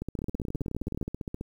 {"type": "two click trains", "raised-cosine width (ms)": 3, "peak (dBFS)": [-20, -20], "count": [22, 17], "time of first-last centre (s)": [[0.02, 1.411], [0.19, 1.028]], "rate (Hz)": [15.1, 19.1], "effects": ["9-bit"]}